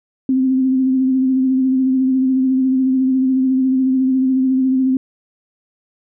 sine tone with vibrato, 261.2 Hz, C4, 3 cents flat, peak -12 dBFS, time 0.29-4.97 s, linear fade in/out 2 ms, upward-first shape sine, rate 14 Hz, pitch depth 27 cents each way, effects none

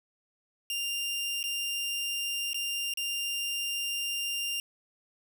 sawtooth tone with dropouts, 2794 Hz, F7, in tune, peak -27 dBFS, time 0.7-4.6 s, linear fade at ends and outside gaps 1 ms, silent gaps 1.429-1.439 / 2.532-2.544 / 2.938-2.973 s, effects none

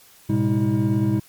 triangle tone cluster, 110.1 / 127.7 / 203.1 / 320.3 Hz, A2 / C3 / G#3 / E4, +2 / -42 / -38 / -50 cents, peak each -21 dBFS, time 0.29-1.2 s, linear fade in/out 10 ms, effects white hiss -51 dBFS RMS until 1.28 s + MP3 96 kbps

